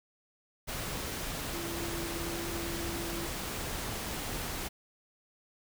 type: tone in noise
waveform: sine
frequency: 338.1 Hz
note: E4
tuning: 44 cents sharp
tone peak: -39 dBFS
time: 1.52-3.28 s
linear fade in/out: 20 ms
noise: pink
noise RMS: -37 dBFS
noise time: 0.67-4.69 s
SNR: -5 dB
effects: none